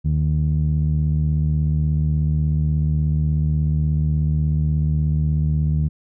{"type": "tone with low-pass filter", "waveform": "sawtooth", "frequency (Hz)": 76.5, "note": "D#2", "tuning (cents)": -29, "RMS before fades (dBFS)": -19, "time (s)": [0.04, 5.89], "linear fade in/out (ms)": 20, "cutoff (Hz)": 160, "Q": 3, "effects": []}